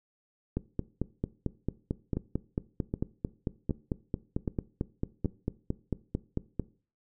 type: two click trains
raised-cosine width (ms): 3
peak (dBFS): -16 / -17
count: 28 / 5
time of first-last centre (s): 0.57-6.597 / 2.17-5.247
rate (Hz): 4.48 / 1.3
effects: noise-tail reverb RT60 0.4 s tail -19 dB re dry